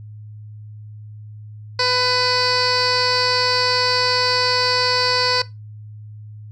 15% pulse tone with low-pass filter, 499.7 Hz, B4, 20 cents sharp, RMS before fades -18 dBFS, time 1.79-5.42 s, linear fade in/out 5 ms, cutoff 4600 Hz, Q 6.9, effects noise-tail reverb RT60 0.2 s tail -18 dB re dry + added 106 Hz sine -34 dBFS peak until 6.51 s

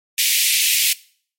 pink high-pass noise, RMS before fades -17 dBFS, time 0.18-0.93 s, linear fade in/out 2 ms, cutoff 2200 Hz, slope 48 dB/octave, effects noise-tail reverb RT60 0.5 s tail -21 dB re dry + MP3 64 kbps

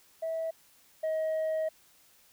sine tone pair in turn, 650 / 633 Hz, E5 / D#5, -24 / +30 cents, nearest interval unison, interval 46 cents, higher first, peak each -29 / -25 dBFS, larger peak second, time 0.22-0.51 / 1.03-1.69 s, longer second, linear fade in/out 10 ms, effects tanh soft clip ceiling -27 dBFS + white hiss -62 dBFS RMS until 2.32 s

